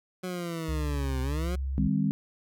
20% pulse linear two-way sweep, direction down then up, 185 to 128.1 to 185 Hz, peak -27 dBFS, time 0.23-1.56 s, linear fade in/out 10 ms, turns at 1.21 s
sine tone, 67.3 Hz, C2, 49 cents sharp, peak -28 dBFS, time 0.68-1.88 s, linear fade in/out 10 ms
sine chord, C minor, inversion first, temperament equal with one note detuned, 155.56 / 200.7 / 261.6 Hz, Eb3 / G3 / C4, 0 / +41 / 0 cents, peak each -28 / -26 / -30 dBFS, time 1.78-2.11 s, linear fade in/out 0 ms
effects none

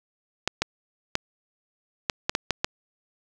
clicks, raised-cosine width 0.2 ms, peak -5 dBFS, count 8, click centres 0.476 / 0.62 / 1.154 / 2.098 / 2.295 / 2.351 / 2.507 / 2.645 s, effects none

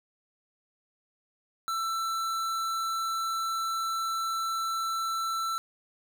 sine tone with hard clipping, 1334 Hz, E6, 20 cents sharp, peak -30 dBFS, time 1.68-5.58 s, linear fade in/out 0 ms, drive 17 dB, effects none

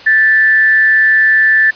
sine tone with frequency modulation, 1760 Hz, A6, in tune, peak -6 dBFS, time 0.06-1.71 s, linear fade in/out 10 ms, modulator 185 Hz, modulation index 0.31, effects white hiss -35 dBFS RMS until 1.75 s + resampled to 11025 Hz

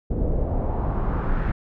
brown noise with low-pass filter sweep, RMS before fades -23 dBFS, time 0.1-1.52 s, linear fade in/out 10 ms, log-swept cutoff 460 to 1700 Hz, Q 2.2, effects none

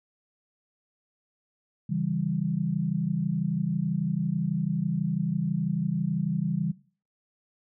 sine chord, C# diminished, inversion none, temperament equal with one note detuned, 138.59 / 164.81 / 196.79 Hz, C#3 / E3 / G3, 0 / 0 / +7 cents, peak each -31 / -28 / -30 dBFS, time 1.89-6.72 s, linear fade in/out 10 ms, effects noise-tail reverb RT60 0.4 s tail -18 dB re dry

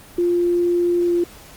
sine tone with pitch glide, 349.2 to 346.8 Hz, F4 to F4, 0 to -12 cents, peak -15 dBFS, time 0.18-1.24 s, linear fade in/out 5 ms, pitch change -12 cents, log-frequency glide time 1.05-1.12 s, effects pink hiss -43 dBFS RMS until 1.56 s + Opus 24 kbps

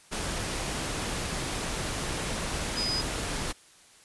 sine tone in noise, 4978 Hz, D#8, in tune, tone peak -28 dBFS, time 2.76-3.02 s, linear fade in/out 20 ms, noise pink, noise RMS -32 dBFS, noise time 0.11-3.53 s, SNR +1 dB, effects white hiss -56 dBFS RMS until 4.04 s + resampled to 24000 Hz

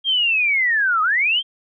sine linear two-way sweep, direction down then up, 3238 to 1227 to 3238 Hz, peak -15 dBFS, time 0.04-1.43 s, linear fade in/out 50 ms, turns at 1.02 s, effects none

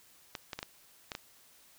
clicks, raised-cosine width 0.2 ms, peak -20 dBFS, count 6, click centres 0.352 / 0.532 / 0.59 / 0.629 / 1.118 / 1.151 s, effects white hiss -61 dBFS RMS until 1.78 s

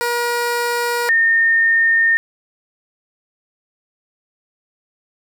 15% pulse / sine tone pair in turn, 477.6 / 1825.7 Hz, A#4 / A#6, +42 / -37 cents, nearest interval octave + major seventh, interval 2321 cents, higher second, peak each -11 dBFS, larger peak neither, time 0.01-1.09 / 1.09-2.17 s, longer neither, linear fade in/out 0 ms, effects none

